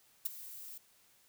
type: noise with ADSR envelope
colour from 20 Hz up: violet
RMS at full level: -31 dBFS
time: 0.25-0.78 s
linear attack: 9 ms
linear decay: 14 ms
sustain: -17 dB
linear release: 5 ms
effects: white hiss -67 dBFS RMS until 1.28 s